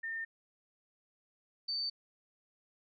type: tone pair in turn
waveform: sine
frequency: 1813 / 4568 Hz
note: A#6 / D8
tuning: -49 / -49 cents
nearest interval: octave + major third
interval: 1600 cents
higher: second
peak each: -36 / -33 dBFS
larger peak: second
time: 0.03-0.25 / 1.68-1.9 s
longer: neither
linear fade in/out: 10 ms
effects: none